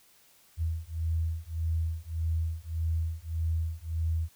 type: beating tone pair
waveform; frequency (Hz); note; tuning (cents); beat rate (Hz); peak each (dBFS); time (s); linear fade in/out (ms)
sine; 80.6 / 82.3; E2 / E2; -38 / -2; 1.7; -31; 0.57-4.29; 50
effects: white hiss -61 dBFS RMS until 4.35 s